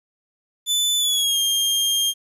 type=tone with pitch glide; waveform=sawtooth; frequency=3500 to 3210 Hz; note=A7 to G7; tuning=-10 to +40 cents; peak=-15 dBFS; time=0.66-2.14 s; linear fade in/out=50 ms; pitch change=-150 cents; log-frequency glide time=0.98-1.39 s; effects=resampled to 32000 Hz + 9-bit